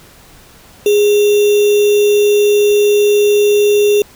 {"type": "tone with sample-and-hold", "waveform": "sine", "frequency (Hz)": 413.4, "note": "G#4", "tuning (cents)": -8, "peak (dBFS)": -7, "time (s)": [0.86, 4.02], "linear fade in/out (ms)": 2, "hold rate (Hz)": 3150, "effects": ["pink hiss -42 dBFS RMS until 4.15 s"]}